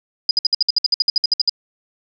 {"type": "tone bursts", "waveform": "sine", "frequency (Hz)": 4939, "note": "D#8", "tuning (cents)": -14, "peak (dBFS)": -11, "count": 16, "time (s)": [0.29, 1.495], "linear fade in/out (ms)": 2, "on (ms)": 20, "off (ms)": 59, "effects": []}